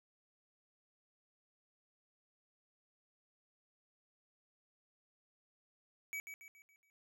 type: tone with echo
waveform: square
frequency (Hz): 2279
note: C#7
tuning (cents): +47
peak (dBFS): -40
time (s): 6.13-6.2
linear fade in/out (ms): 0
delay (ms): 140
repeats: 5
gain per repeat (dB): -7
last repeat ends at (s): 6.9
effects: none